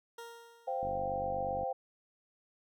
20% pulse tone with exponential decay, 466.2 Hz, A#4, in tune, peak -38 dBFS, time 0.18-1.2 s, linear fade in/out 5 ms, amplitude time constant 220 ms
sine chord, C suspended fourth, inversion none, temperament just, 523.3 / 697.7 / 784.9 Hz, C5 / F5 / G5, 0 / -2 / +2 cents, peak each -36 / -39 / -36 dBFS, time 0.67-1.73 s, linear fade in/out 10 ms
click train, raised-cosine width 3 ms, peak -32 dBFS, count 40, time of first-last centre 0.83-1.632 s, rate 48.6 Hz
effects none

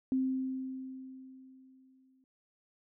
sine tone with exponential decay, 261.6 Hz, C4, in tune, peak -26 dBFS, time 0.12-2.24 s, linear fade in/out 1 ms, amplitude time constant 460 ms, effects none

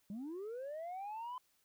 sine linear sweep, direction up, 189.3 to 1023 Hz, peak -39 dBFS, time 0.1-1.38 s, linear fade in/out 2 ms, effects tanh soft clip ceiling -40 dBFS + white hiss -75 dBFS RMS until 1.64 s

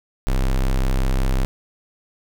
square tone, 32.7 Hz, C1, in tune, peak -17 dBFS, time 0.27-1.45 s, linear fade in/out 0 ms, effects none

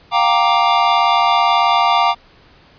square chord, G minor seventh, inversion third, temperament equal with one note detuned, 705.8 / 784 / 932.3 / 1174.7 Hz, F5 / G5 / Bb5 / D6, +18 / 0 / 0 / 0 cents, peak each -18 / -19 / -17 / -17 dBFS, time 0.11-2.15 s, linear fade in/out 50 ms, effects pink hiss -48 dBFS RMS until 2.78 s + resampled to 11025 Hz

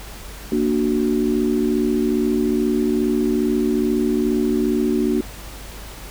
sine chord, Bb augmented, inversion none, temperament equal with one note detuned, 233.1 / 295.5 / 370 Hz, Bb3 / D4 / F#4, 0 / +11 / 0 cents, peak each -20 / -21 / -21 dBFS, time 0.52-5.21 s, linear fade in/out 2 ms, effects added 50 Hz sine -36 dBFS peak until 6.1 s + pink hiss -38 dBFS RMS until 6.1 s

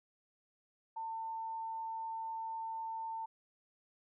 sine tone, 898 Hz, A5, 35 cents sharp, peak -38 dBFS, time 0.96-3.26 s, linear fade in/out 10 ms, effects none

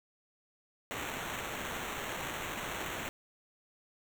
white noise with sample-and-hold, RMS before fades -39 dBFS, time 0.91-3.09 s, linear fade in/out 0 ms, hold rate 4900 Hz, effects none

